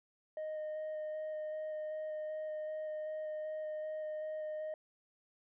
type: tone with vibrato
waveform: sine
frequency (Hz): 618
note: D#5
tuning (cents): -12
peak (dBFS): -35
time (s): 0.37-4.74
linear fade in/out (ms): 2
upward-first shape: square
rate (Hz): 2.6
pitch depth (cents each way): 8
effects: tanh soft clip ceiling -37 dBFS